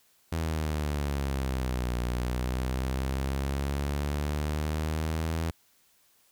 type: exponential two-way sweep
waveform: sawtooth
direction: down then up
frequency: 82.41 to 60 to 82.41 Hz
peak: -24 dBFS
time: 0.32-5.51 s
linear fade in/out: 5 ms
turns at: 1.97 s
effects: white hiss -65 dBFS RMS until 6.31 s